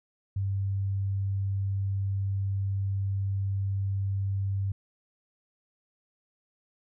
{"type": "tone", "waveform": "sine", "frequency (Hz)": 98, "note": "G2", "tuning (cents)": 0, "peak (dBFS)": -26, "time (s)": [0.36, 4.72], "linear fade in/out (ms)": 5, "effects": []}